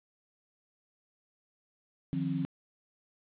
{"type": "tone cluster", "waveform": "sine", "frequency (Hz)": [153.9, 175.5, 267], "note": ["D#3", "F3", "C4"], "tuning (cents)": [-19, 9, 35], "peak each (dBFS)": [-34, -34, -33], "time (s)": [2.13, 2.45], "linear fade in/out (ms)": 0, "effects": ["resampled to 8000 Hz", "9-bit"]}